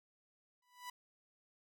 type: tone with exponential growth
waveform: sawtooth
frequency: 987.8 Hz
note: B5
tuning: in tune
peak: -38 dBFS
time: 0.62-0.9 s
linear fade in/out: 5 ms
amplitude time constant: 60 ms
effects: none